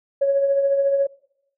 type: tone with tremolo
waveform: sine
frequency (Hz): 554.4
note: C#5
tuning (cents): 0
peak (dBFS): -13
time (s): 0.21-1.07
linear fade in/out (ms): 10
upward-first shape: triangle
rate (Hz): 14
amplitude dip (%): 50
effects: noise-tail reverb RT60 0.8 s tail -22 dB re dry + tanh soft clip ceiling -9 dBFS